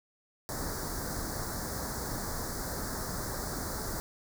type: band-stop noise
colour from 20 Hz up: pink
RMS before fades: -36 dBFS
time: 0.49-4 s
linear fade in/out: 0 ms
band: 1800 to 4400 Hz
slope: 48 dB/octave
effects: none